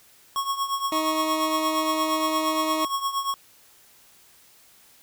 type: tone with tremolo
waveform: square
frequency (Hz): 1100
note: C#6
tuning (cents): -14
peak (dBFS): -22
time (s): 0.36-3.34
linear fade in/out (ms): 0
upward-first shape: triangle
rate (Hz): 8.6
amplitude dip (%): 80
type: tone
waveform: 20% pulse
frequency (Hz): 314.6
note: D#4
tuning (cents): +19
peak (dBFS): -20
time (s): 0.92-2.85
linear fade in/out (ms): 2
effects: white hiss -55 dBFS RMS until 5.02 s